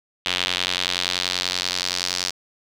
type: tone with band-pass filter sweep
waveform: square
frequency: 45.24 Hz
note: F#1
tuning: 38 cents flat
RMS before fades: -25 dBFS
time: 0.25-2.31 s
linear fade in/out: 10 ms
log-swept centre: 3300 to 5000 Hz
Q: 2.4
effects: none